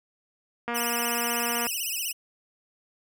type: click train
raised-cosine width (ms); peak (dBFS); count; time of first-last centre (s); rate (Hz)
0.5; -16; 235; 0.68-1.667; 237
type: tone with vibrato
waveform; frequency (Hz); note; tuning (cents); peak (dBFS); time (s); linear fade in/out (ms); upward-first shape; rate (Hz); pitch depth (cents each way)
5% pulse; 2764; F7; -19; -20; 0.74-2.13; 20; sine; 16; 160
effects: high-pass 80 Hz 12 dB/octave